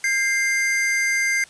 square tone pair together, 1608.6 / 2093 Hz, G6 / C7, +44 / 0 cents, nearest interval perfect fourth, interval 456 cents, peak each -26 / -20 dBFS, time 0.04-1.44 s, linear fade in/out 2 ms, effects white hiss -48 dBFS RMS until 1.49 s + resampled to 22050 Hz

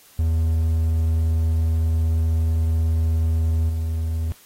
triangle tone with level steps, 80.9 Hz, E2, 32 cents flat, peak -15 / -19 dBFS, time 0.19-4.32 s, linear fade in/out 0 ms, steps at 3.69 s, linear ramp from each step 5 ms, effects white hiss -51 dBFS RMS until 4.45 s + AAC 48 kbps

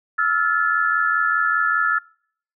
sine tone cluster, 1315 / 1400 / 1728 Hz, E6 / F6 / A6, -5 / +4 / -32 cents, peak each -21 dBFS, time 0.18-1.99 s, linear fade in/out 10 ms, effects noise-tail reverb RT60 0.6 s tail -25 dB re dry

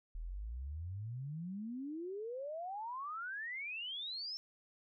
sine exponential sweep, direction up, 38 to 5400 Hz, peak -40 dBFS, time 0.15-4.37 s, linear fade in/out 0 ms, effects none

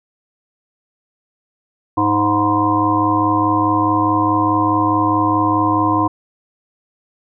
harmonic tone with a mistuned harmonic, 103.83 Hz, G#2, in tune, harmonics 1 / 3 / 5 / 7 / 9 / 10, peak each -23 / -17 / -28 / -23 / -20 / -17 dBFS, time 1.97-6.08 s, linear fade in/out 10 ms, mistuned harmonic 9, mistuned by +35 cents, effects none

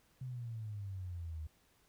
sine exponential sweep, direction down, 130.81 to 76.2 Hz, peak -40 dBFS, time 0.21-1.47 s, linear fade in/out 5 ms, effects pink hiss -71 dBFS RMS until 1.88 s

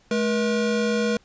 square tone pair together, 213.8 / 480 Hz, A3 / B4, -49 / -49 cents, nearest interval octave + major second, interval 1400 cents, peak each -24 dBFS, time 0.11-1.17 s, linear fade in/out 2 ms, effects pink hiss -59 dBFS RMS until 1.24 s + resampled to 16000 Hz

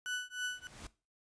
35% pulse tone with tremolo, 1488 Hz, F#6, 9 cents sharp, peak -31 dBFS, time 0.06-0.67 s, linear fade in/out 0 ms, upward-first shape triangle, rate 3.2 Hz, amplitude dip 100%
pink noise with exponential growth, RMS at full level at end -46 dBFS, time 0.27-0.87 s, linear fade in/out 5 ms, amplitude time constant 130 ms
effects noise-tail reverb RT60 0.3 s tail -18 dB re dry + resampled to 22050 Hz

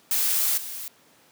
blue noise with level steps, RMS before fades -23 / -35 dBFS, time 0.11-0.88 s, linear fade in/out 2 ms, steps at 0.57 s, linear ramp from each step 10 ms, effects pink hiss -57 dBFS RMS until 1.31 s + high-pass 200 Hz 12 dB/octave

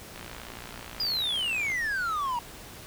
click train, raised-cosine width 0.3 ms, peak -25 dBFS, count 92, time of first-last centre 0.16-1.718 s, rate 58.4 Hz
triangle exponential sweep, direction down, 4978 to 932.3 Hz, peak -25 dBFS, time 1-2.39 s, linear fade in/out 2 ms
effects pink hiss -45 dBFS RMS until 2.86 s

